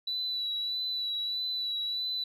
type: tone with vibrato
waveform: sine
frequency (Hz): 3951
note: B7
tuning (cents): 0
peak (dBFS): -29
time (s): 0.07-2.24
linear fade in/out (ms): 5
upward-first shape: sine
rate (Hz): 1.6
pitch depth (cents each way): 26
effects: tanh soft clip ceiling -25 dBFS